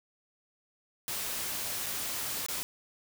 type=noise with dropouts; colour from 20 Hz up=white; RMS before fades=-35 dBFS; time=1.08-2.63 s; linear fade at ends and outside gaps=0 ms; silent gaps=1.86-1.864 / 2.463-2.485 s; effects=none